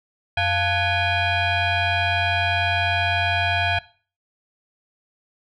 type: tone with frequency modulation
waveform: sine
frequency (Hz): 880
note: A5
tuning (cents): 0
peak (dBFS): -17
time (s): 0.37-3.79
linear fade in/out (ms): 5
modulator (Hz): 789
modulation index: 2.9
effects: noise-tail reverb RT60 0.4 s tail -20 dB re dry + tanh soft clip ceiling -13 dBFS